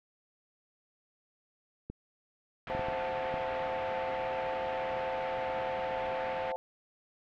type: clicks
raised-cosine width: 3 ms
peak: -26 dBFS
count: 5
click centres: 1.9 / 2.75 / 2.794 / 2.885 / 3.341 s
type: low-pass noise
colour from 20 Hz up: white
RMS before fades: -42 dBFS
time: 2.67-6.52 s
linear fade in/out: 2 ms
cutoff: 2400 Hz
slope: 24 dB/octave
type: chord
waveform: sine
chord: F# half-diminished seventh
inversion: second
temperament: equal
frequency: 523.3 / 659.3 / 740 / 880 Hz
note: C5 / E5 / F#5 / A5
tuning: 0 / 0 / 0 / 0 cents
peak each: -35 / -41 / -40 / -38 dBFS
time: 2.7-6.56 s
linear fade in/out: 0 ms
effects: none